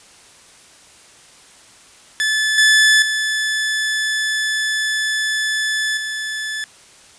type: tone with level steps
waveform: sawtooth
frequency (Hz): 1736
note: A6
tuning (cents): -24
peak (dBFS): -12 / -6 / -14 / -19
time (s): 2.2-6.64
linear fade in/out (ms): 0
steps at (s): 2.58 / 3.02 / 5.97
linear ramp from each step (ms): 2
effects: white hiss -46 dBFS RMS until 7.18 s + resampled to 22050 Hz